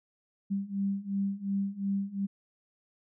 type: beating tone pair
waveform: sine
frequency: 196 / 198.8 Hz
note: G3 / G3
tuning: 0 / +25 cents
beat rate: 2.8 Hz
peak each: -33 / -31 dBFS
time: 0.5-2.27 s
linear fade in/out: 20 ms
effects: none